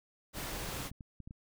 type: noise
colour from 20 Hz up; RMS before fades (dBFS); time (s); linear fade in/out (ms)
pink; -40; 0.33-0.91; 50
type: clicks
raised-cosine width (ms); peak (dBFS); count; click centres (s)
5; -34; 9; 0.688 / 0.743 / 0.805 / 0.859 / 0.915 / 1.008 / 1.203 / 1.275 / 1.309
effects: none

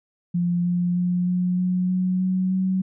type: tone with pitch steps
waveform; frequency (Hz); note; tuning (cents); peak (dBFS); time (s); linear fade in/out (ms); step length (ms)
sine; 174.61 / 176.43 / 178.28 / 180.14 / 182.02 / 183.93 / 185.85 / 187.79; F3 / F3 / F3 / F#3 / F#3 / F#3 / F#3 / F#3; 0 / +18 / +36 / -46 / -28 / -10 / +8 / +26; -19; 0.34-2.82; 10; 310
effects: none

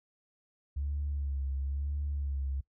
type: tone with vibrato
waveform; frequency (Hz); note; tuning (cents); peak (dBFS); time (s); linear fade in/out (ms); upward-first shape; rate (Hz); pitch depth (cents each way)
sine; 70.1; C#2; +20; -30; 0.76-2.61; 10; sine; 1; 55
effects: noise-tail reverb RT60 0.1 s tail -22 dB re dry + tanh soft clip ceiling -26 dBFS

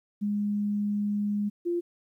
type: tone pair in turn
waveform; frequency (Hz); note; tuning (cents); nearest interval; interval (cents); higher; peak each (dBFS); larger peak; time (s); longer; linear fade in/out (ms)
sine; 206.1 / 346.6; G#3 / F4; -13 / -13; major sixth; 900; second; -25; neither; 0.21-1.5 / 1.65-1.81; first; 20
effects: 11-bit

